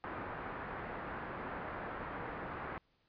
white low-pass noise, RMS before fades -43 dBFS, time 0.04-2.78 s, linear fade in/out 0 ms, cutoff 1600 Hz, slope 24 dB/octave, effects pink hiss -75 dBFS RMS until 3.08 s + resampled to 11025 Hz

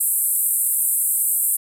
white band-pass noise, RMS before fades -20 dBFS, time 0-1.57 s, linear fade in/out 10 ms, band 8000 to 14000 Hz, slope 96 dB/octave, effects none

